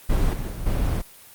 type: noise with level steps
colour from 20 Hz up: brown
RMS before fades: -20 / -27 / -30 / -22 dBFS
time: 0.09-1.02 s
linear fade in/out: 10 ms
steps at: 0.33 / 0.5 / 0.66 s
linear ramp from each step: 5 ms
effects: white hiss -47 dBFS RMS until 1.34 s + Opus 32 kbps